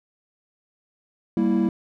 triangle chord, E diminished, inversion first, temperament equal, 196 / 233.1 / 329.6 Hz, G3 / Bb3 / E4, 0 / 0 / 0 cents, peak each -20 dBFS, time 1.37-1.69 s, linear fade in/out 2 ms, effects tanh soft clip ceiling -9 dBFS

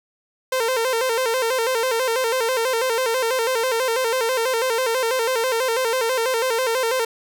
sawtooth tone with vibrato, 485.9 Hz, B4, 28 cents flat, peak -15 dBFS, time 0.52-7.05 s, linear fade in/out 5 ms, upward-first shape square, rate 6.1 Hz, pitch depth 110 cents each way, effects none

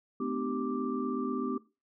sine tone cluster, 218.3 / 254.3 / 302.7 / 388.5 / 1175 Hz, A3 / C4 / D#4 / G4 / D6, -13 / -49 / -48 / -16 / +1 cents, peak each -39 / -33 / -39 / -36 / -39 dBFS, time 0.2-1.58 s, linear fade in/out 5 ms, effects noise-tail reverb RT60 0.3 s tail -20 dB re dry

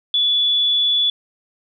sine tone, 3436 Hz, A7, 42 cents flat, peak -14 dBFS, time 0.14-1.1 s, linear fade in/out 2 ms, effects none

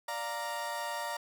30% pulse chord, Bb major, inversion first, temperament equal, 587.3 / 698.5 / 932.3 Hz, D5 / F5 / Bb5, 0 / 0 / 0 cents, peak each -38 / -39 / -34 dBFS, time 0.08-1.17 s, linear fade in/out 5 ms, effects none

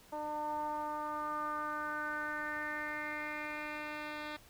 10% pulse tone with low-pass filter sweep, 301 Hz, D4, 43 cents sharp, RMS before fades -39 dBFS, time 0.12-4.37 s, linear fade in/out 10 ms, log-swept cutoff 790 to 3200 Hz, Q 4.8, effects pink hiss -60 dBFS RMS until 4.49 s

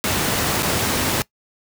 pink noise with dropouts, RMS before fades -20 dBFS, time 0.04-1.22 s, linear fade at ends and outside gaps 0 ms, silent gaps 0.624-0.63 s, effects noise-tail reverb RT60 0.1 s tail -21 dB re dry + high-pass 80 Hz 12 dB/octave

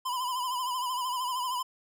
square tone with vibrato, 1005 Hz, B5, 30 cents sharp, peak -30 dBFS, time 0.05-1.63 s, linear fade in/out 10 ms, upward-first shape sine, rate 13 Hz, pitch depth 65 cents each way, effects none

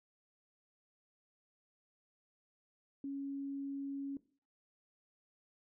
sine tone, 277.2 Hz, C#4, in tune, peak -38 dBFS, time 3.04-4.17 s, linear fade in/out 2 ms, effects noise-tail reverb RT60 0.4 s tail -17 dB re dry

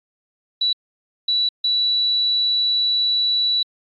sine tone bursts at uneven times, 3940 Hz, B7, 5 cents flat, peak -16 dBFS, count 3, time 0.61-0.73 / 1.28-1.49 / 1.64-3.63 s, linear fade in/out 5 ms, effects AAC 48 kbps

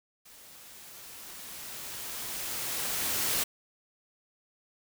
white noise with level ramp, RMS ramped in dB -53 to -28 dBFS, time 0.25-3.44 s, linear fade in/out 10 ms, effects none

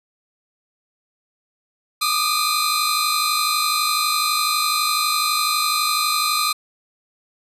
sawtooth tone cluster, 1190 / 1242 / 4092 Hz, D6 / D#6 / C8, +22 / -3 / -39 cents, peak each -19 dBFS, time 2.01-6.53 s, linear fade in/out 10 ms, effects resampled to 32000 Hz

